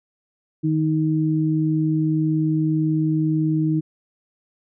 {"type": "tone pair together", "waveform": "sine", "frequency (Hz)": [155.56, 313.7], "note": ["D#3", "D#4"], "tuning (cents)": [0, 14], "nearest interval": "octave", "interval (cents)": 1214, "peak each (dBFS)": -20, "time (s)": [0.63, 3.81], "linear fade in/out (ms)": 20, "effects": []}